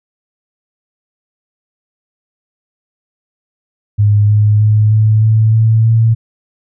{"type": "tone with pitch steps", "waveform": "sine", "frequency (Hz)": [103.83, 105.34, 106.87, 108.43, 110, 111.6, 113.23], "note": ["G#2", "G#2", "A2", "A2", "A2", "A2", "A#2"], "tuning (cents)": [0, 25, -50, -25, 0, 25, -50], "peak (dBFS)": -6, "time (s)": [3.98, 6.15], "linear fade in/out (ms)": 20, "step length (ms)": 310, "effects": []}